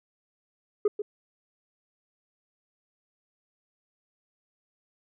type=tone with echo; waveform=sine; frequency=415.3 Hz; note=G#4; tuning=in tune; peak=-16 dBFS; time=0.85-0.88 s; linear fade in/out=5 ms; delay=140 ms; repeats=1; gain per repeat=-11 dB; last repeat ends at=1.02 s; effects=tanh soft clip ceiling -18 dBFS